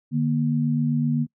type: tone pair together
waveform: sine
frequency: 149.8 / 237.6 Hz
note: D3 / A#3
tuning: +35 / +33 cents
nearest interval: minor sixth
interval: 798 cents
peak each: -22 dBFS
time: 0.11-1.27 s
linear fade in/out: 50 ms
effects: noise-tail reverb RT60 0.1 s tail -26 dB re dry